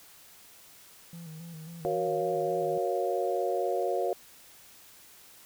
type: tone with vibrato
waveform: triangle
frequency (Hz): 163.2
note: E3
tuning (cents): -17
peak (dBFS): -39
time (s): 1.13-2.78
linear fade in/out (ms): 2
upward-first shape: square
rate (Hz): 3.7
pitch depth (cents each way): 57
type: chord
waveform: sine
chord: Gb major seventh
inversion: none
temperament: equal with one note detuned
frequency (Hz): 370 / 470.2 / 554.4 / 698.5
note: Gb4 / Bb4 / Db5 / F5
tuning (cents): 0 / +15 / 0 / 0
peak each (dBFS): -32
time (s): 1.85-4.13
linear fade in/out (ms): 0
effects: white hiss -54 dBFS RMS until 5.45 s